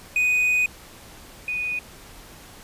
triangle / sine tone pair in turn, 2489 / 2477 Hz, D#7 / D#7, 0 / -8 cents, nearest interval unison, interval 8 cents, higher first, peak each -16 / -24 dBFS, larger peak first, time 0.16-0.66 / 1.48-1.79 s, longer first, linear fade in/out 2 ms, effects pink hiss -45 dBFS RMS until 2.63 s + resampled to 32000 Hz

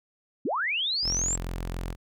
sine linear sweep, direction up, 187 to 7610 Hz, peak -25 dBFS, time 0.45-1.36 s, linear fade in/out 5 ms
sawtooth tone, 43.55 Hz, F1, 4 cents flat, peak -27 dBFS, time 1.02-1.96 s, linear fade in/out 50 ms
effects none

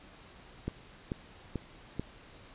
click train, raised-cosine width 3 ms, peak -20 dBFS, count 4, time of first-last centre 0.68-1.996 s, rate 2.28 Hz, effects pink hiss -54 dBFS RMS until 2.54 s + resampled to 8000 Hz

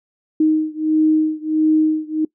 sine beating tone pair, 311.1 / 312.6 Hz, D#4 / D#4, 0 / +8 cents, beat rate 1.5 Hz, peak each -16 / -17 dBFS, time 0.4-2.25 s, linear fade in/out 5 ms, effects noise-tail reverb RT60 0.1 s tail -22 dB re dry

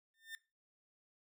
30% pulse tone with exponential growth, 1800 Hz, A6, 39 cents sharp, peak -39 dBFS, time 0.14-0.35 s, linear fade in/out 1 ms, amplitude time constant 44 ms, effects noise-tail reverb RT60 0.3 s tail -20 dB re dry

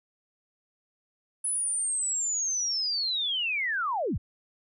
sine linear sweep, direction down, 10240 to 32.7 Hz, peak -26 dBFS, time 1.44-4.18 s, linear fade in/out 10 ms, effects none

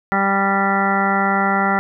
harmonic tone, 196.4 Hz, G3, 4 cents sharp, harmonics 1 / 2 / 3 / 4 / 5 / 6 / 7 / 9 / 10, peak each -21 / -27 / -28 / -20 / -27 / -29 / -20 / -27 / -25 dBFS, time 0.12-1.79 s, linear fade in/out 0 ms, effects none

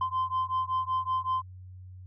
sine beating tone pair, 1033 / 1038.3 Hz, C6 / C6, -22 / -14 cents, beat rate 5.3 Hz, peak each -28 dBFS, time 0.01-1.42 s, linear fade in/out 5 ms, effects tanh soft clip ceiling -23 dBFS + added 92 Hz sine -43 dBFS peak until 2.06 s

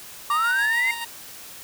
sine linear sweep, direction up, 1141 to 2123 Hz, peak -19 dBFS, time 0.3-0.91 s, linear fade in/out 2 ms
15% pulse tone with tremolo, 932.3 Hz, A#5, in tune, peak -21 dBFS, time 0.3-1.05 s, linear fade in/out 10 ms, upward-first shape square, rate 7 Hz, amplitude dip 35%
effects white hiss -41 dBFS RMS until 1.63 s

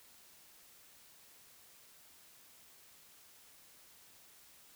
silence, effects white hiss -61 dBFS RMS until 4.75 s

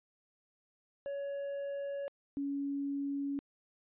triangle / sine tone pair in turn, 561 / 280.5 Hz, C#5 / C#4, +21 / +21 cents, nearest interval octave, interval 1200 cents, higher first, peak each -34 / -33 dBFS, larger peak second, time 1.06-2.08 / 2.37-3.39 s, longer neither, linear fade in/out 0 ms, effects resampled to 8000 Hz

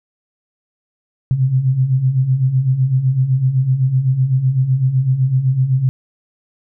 sine beating tone pair, 125.4 / 133.3 Hz, B2 / C3, +27 / +33 cents, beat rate 7.9 Hz, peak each -19 / -13 dBFS, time 1.31-5.89 s, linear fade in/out 0 ms, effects none

